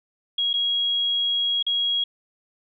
sine tone with dropouts, 3300 Hz, G#7, 12 cents flat, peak -20 dBFS, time 0.38-2.04 s, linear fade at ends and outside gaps 5 ms, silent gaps 0.532-0.538 / 1.627-1.665 s, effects none

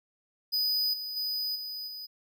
square tone with level steps, 4978 Hz, D#8, in tune, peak -26 / -35 / -30 / -36 / -39 dBFS, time 0.52-2.07 s, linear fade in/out 20 ms, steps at 0.93 / 1.16 / 1.55 / 1.87 s, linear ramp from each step 10 ms, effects none

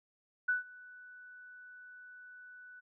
sine tone with ADSR envelope, 1487 Hz, F#6, 8 cents sharp, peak -26 dBFS, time 0.48-2.81 s, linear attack 10 ms, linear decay 140 ms, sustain -24 dB, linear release 22 ms, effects none

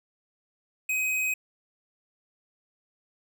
sine tone with hard clipping, 2522 Hz, D#7, 23 cents sharp, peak -26 dBFS, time 0.89-1.34 s, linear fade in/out 5 ms, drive 15 dB, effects none

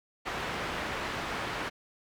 white low-pass noise, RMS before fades -35 dBFS, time 0.25-1.7 s, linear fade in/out 20 ms, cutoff 1900 Hz, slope 12 dB/octave, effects none

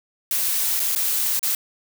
blue noise with dropouts, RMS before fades -22 dBFS, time 0.31-1.55 s, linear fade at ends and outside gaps 2 ms, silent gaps 0.796-0.8 / 0.951-0.959 / 1.394-1.429 s, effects none

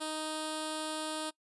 5% pulse tone with notch filter, 311.1 Hz, D#4, in tune, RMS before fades -37 dBFS, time 0-1.31 s, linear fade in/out 20 ms, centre 2100 Hz, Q 0.8, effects noise-tail reverb RT60 0.1 s tail -23 dB re dry + resampled to 24000 Hz

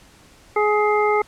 harmonic tone, 420 Hz, G#4, 19 cents sharp, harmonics 1 / 2 / 3 / 5, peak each -18 / -21 / -23 / -25 dBFS, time 0.56-1.22 s, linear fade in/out 5 ms, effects pink hiss -50 dBFS RMS until 1.27 s + low-pass 10000 Hz 12 dB/octave

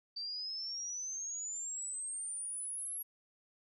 sine exponential sweep, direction up, 4617 to 11390 Hz, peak -38 dBFS, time 0.16-3.03 s, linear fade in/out 10 ms, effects none

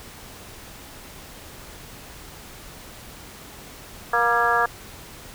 harmonic tone with a mistuned harmonic, 236.8 Hz, A#3, 27 cents sharp, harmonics 2 / 3 / 4 / 5 / 6 / 7, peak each -27 / -24 / -25 / -23 / -26 / -23 dBFS, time 4.13-4.66 s, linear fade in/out 5 ms, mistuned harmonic 6, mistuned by -50 cents, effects pink hiss -42 dBFS RMS until 5.34 s

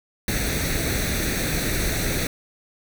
pink noise with comb filter, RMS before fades -24 dBFS, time 0.28-2.27 s, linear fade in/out 2 ms, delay 0.49 ms, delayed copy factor +0.7, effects none

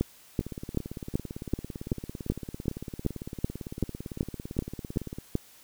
two click trains, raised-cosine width 3 ms, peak -12 / -23 dBFS, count 15 / 86, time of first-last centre 0.01-5.354 / 0.41-5.185 s, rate 2.62 / 17.8 Hz, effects white hiss -55 dBFS RMS until 5.63 s

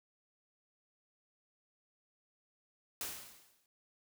white noise with exponential decay, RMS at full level -38 dBFS, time 3.01-3.66 s, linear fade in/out 1 ms, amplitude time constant 140 ms, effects none

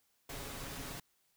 pink noise with comb filter, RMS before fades -44 dBFS, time 0.29-1 s, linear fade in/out 5 ms, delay 7.2 ms, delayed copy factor +0.5, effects white hiss -75 dBFS RMS until 1.36 s

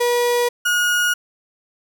35% pulse tone pair in turn, 482.9 / 1442.5 Hz, B4 / F#6, -39 / -44 cents, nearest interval octave + perfect fifth, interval 1895 cents, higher second, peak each -14 dBFS, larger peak neither, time 0-0.49 / 0.65-1.14 s, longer neither, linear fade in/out 10 ms, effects none

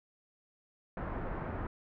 pink low-pass noise, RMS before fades -38 dBFS, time 0.97-1.67 s, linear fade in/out 2 ms, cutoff 1600 Hz, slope 24 dB/octave, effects none

